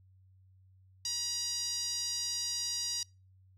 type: tone with band-pass filter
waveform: 5% pulse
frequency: 957 Hz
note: A#5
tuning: 45 cents sharp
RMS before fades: -35 dBFS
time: 1.05-3.03 s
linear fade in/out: 2 ms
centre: 5200 Hz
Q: 5
effects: noise-tail reverb RT60 0.3 s tail -26 dB re dry + added 94 Hz sine -59 dBFS peak until 3.57 s